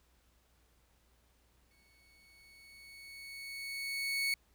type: tone with exponential growth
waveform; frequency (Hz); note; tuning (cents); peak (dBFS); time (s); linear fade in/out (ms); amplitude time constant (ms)
30% pulse; 2217; C#7; 0; -27; 1.71-4.34; 2; 570
effects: added 60 Hz sine -70 dBFS peak until 4.54 s + pink hiss -72 dBFS RMS until 4.54 s